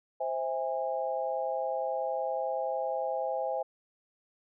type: chord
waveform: sine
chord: C augmented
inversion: none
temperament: just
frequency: 523.3 / 654.1 / 817.6 Hz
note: C5 / E5 / G#5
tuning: 0 / -14 / -27 cents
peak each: -33 / -34 / -34 dBFS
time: 0.2-3.63 s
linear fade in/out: 10 ms
effects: none